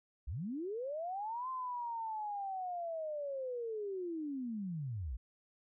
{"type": "linear two-way sweep", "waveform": "sine", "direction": "up then down", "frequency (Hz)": [50.2, 1046.5, 50.2], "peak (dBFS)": -37, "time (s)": [0.27, 5.17], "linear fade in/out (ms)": 10, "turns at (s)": 1.49, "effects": []}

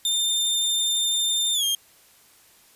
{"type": "tone with pitch glide", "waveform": "sawtooth", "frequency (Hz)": [3606, 3213], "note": ["A7", "G7"], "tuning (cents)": [42, 42], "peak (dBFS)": -18, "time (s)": [0.05, 1.75], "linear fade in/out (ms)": 2, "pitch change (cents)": -200, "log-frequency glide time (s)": [1.54, 1.64], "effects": ["white hiss -55 dBFS RMS until 2.75 s", "resampled to 32000 Hz"]}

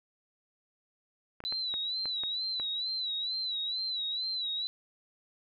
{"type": "clicks", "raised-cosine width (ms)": 0.5, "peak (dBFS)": -27, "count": 7, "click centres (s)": [1.404, 1.439, 1.524, 1.74, 2.056, 2.236, 2.599]}
{"type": "tone with vibrato", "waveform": "sine", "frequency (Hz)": 3951, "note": "B7", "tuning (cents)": 0, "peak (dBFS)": -31, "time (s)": [1.45, 4.67], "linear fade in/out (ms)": 0, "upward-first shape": "sine", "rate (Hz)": 2.2, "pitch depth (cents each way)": 85}
{"effects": []}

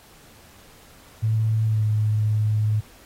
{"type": "tone with pitch glide", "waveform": "sine", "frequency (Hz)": [110.3, 107.16], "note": ["A2", "A2"], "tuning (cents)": [5, -45], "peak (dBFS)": -18, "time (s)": [1.22, 2.81], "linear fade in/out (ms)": 20, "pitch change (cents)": -50, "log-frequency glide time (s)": [1.66, 1.84], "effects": ["pink hiss -51 dBFS RMS until 3.05 s", "AAC 48 kbps"]}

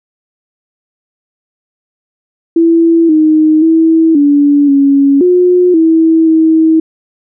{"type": "tone with pitch steps", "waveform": "sine", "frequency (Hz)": [332.2, 311, 324.4, 287.6, 278.5, 359.3, 324.1, 320.3], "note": ["E4", "D#4", "E4", "D4", "C#4", "F4", "E4", "E4"], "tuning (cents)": [13, -1, -28, -36, 8, 49, -29, -50], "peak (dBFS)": -4, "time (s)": [2.56, 6.8], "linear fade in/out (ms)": 5, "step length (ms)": 530, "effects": []}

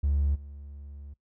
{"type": "tone with level steps", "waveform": "triangle", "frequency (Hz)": 71.3, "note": "C#2", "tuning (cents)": 49, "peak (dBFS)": [-20, -39], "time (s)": [0.03, 1.14], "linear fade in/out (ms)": 10, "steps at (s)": 0.34, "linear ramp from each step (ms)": 20, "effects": ["noise-tail reverb RT60 0.1 s tail -19 dB re dry", "tanh soft clip ceiling -17 dBFS"]}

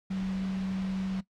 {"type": "tone in noise", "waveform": "sine", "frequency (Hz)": 190, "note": "F#3", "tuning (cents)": 46, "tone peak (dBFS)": -29, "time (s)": [0.1, 1.21], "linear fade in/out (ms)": 10, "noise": "pink", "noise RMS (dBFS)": -44, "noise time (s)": [0.1, 1.21], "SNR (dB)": 12, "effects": ["noise-tail reverb RT60 0.1 s tail -17 dB re dry", "low-pass 4000 Hz 12 dB/octave"]}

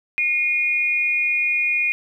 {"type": "tone pair together", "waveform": "sine", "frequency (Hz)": [2129, 2453], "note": ["C7", "D#7"], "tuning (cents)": [30, -25], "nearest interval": "major second", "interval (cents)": 245, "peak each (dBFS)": [-25, -18], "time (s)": [0.18, 1.92], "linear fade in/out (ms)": 0, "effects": ["9-bit"]}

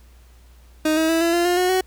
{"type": "tone with pitch steps", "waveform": "30% pulse", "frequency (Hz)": [311.1, 319.3, 327.7, 336.3, 345.2, 354.3, 363.6, 373.2], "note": ["D#4", "D#4", "E4", "E4", "F4", "F4", "F#4", "F#4"], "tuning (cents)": [0, 45, -10, 35, -20, 25, -30, 15], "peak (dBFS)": -14, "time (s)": [0.85, 1.81], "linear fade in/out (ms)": 5, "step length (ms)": 120, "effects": ["added 60 Hz sine -46 dBFS peak until 1.86 s", "pink hiss -57 dBFS RMS until 1.86 s"]}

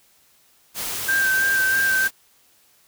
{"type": "noise", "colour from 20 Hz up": "white", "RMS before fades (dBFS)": -28, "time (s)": [0.74, 2.11], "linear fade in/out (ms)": 50}
{"type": "tone with vibrato", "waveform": "sine", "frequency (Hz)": 1568, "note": "G6", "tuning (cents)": 0, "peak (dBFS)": -17, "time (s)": [1.08, 2.08], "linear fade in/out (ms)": 10, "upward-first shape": "sine", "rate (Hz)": 3.1, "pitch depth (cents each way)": 25}
{"effects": ["white hiss -58 dBFS RMS until 2.87 s"]}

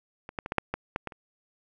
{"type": "clicks", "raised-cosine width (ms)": 0.5, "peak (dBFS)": [-24, -16, -20, -14, -7, -14, -13, -18, -30], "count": 9, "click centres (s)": [0.291, 0.388, 0.461, 0.521, 0.583, 0.74, 0.961, 1.073, 1.122], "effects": []}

